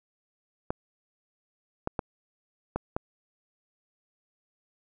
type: clicks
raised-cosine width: 1 ms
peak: -14 dBFS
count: 5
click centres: 0.705 / 1.874 / 1.992 / 2.76 / 2.965 s
effects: none

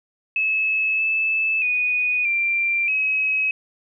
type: tone with pitch steps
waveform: sine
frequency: 2594 / 2620 / 2477 / 2367 / 2554 Hz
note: E7 / E7 / D#7 / D7 / D#7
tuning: -28 / -11 / -8 / +13 / +45 cents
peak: -18 dBFS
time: 0.36-3.51 s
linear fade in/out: 2 ms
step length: 630 ms
effects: none

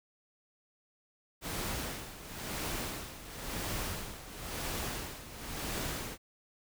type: noise with tremolo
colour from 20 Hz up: pink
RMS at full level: -36 dBFS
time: 1.41-6.18 s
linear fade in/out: 50 ms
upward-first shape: sine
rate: 0.97 Hz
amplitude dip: 75%
effects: none

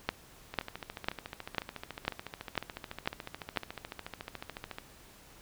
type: two click trains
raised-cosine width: 0.3 ms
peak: -23 / -12 dBFS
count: 60 / 8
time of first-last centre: 0.54-4.785 / 0.09-3.573 s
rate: 13.9 / 2.01 Hz
effects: pink hiss -56 dBFS RMS until 5.41 s

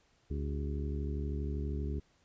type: harmonic tone with a mistuned harmonic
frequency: 72.5 Hz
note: D2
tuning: 22 cents flat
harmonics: 1 / 2 / 3 / 4 / 5 / 6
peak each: -34 / -41 / -44 / -45 / -47 / -46 dBFS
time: 0.3-2 s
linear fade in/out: 10 ms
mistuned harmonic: 6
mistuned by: -100 cents
effects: pink hiss -70 dBFS RMS until 2.24 s + resampled to 16000 Hz

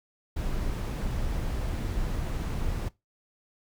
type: noise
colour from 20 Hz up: brown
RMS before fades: -30 dBFS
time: 0.36-2.89 s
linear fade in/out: 10 ms
effects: noise-tail reverb RT60 0.2 s tail -20 dB re dry

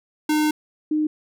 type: tone pair in turn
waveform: square / sine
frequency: 304.6 / 306 Hz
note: D#4 / D#4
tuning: -37 / -29 cents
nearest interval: unison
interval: 8 cents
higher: second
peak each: -18 dBFS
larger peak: neither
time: 0.29-0.51 / 0.91-1.07 s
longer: first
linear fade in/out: 5 ms
effects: none

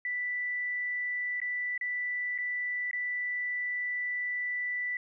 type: tone with dropouts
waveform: sine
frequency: 1975.5 Hz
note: B6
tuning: in tune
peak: -30 dBFS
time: 0.05-4.97 s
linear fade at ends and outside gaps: 2 ms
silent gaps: 1.402-1.416 / 1.778-1.811 / 2.379-2.385 / 2.912-2.931 s
effects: none

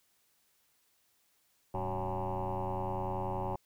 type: tone with frequency modulation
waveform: sine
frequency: 466.2 Hz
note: A#4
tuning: in tune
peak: -31 dBFS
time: 1.74-3.56 s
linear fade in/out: 5 ms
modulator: 90.3 Hz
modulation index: 5.5
effects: tanh soft clip ceiling -28 dBFS + white hiss -72 dBFS RMS until 3.65 s

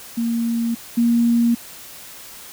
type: tone pair in turn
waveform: sine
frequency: 232.2 / 234.8 Hz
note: A#3 / A#3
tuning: -7 / +13 cents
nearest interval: unison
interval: 20 cents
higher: second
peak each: -18 / -13 dBFS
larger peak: second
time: 0.17-0.75 / 0.97-1.55 s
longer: neither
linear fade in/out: 10 ms
effects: white hiss -39 dBFS RMS until 2.52 s

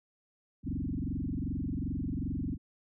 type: tone with frequency modulation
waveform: sine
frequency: 170 Hz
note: F3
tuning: 46 cents flat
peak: -31 dBFS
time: 0.63-2.58 s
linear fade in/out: 50 ms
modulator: 22.6 Hz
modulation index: 5.3
effects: none

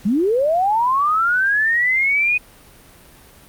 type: linear sweep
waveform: sine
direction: up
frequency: 182.5 to 2498 Hz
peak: -14 dBFS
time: 0.05-2.38 s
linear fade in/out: 10 ms
effects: pink hiss -46 dBFS RMS until 3.48 s + Opus 48 kbps

